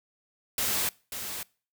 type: noise with echo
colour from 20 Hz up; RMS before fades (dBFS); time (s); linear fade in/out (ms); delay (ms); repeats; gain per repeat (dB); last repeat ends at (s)
white; -28; 0.58-0.89; 2; 540; 1; -8; 1.43
effects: noise-tail reverb RT60 0.4 s tail -24 dB re dry